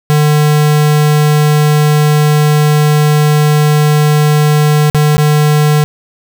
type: tone with dropouts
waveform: square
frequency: 150 Hz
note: D3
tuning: 37 cents sharp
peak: -7 dBFS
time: 0.1-5.84 s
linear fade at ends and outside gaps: 0 ms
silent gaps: 4.9-4.947 / 5.17-5.18 s
effects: none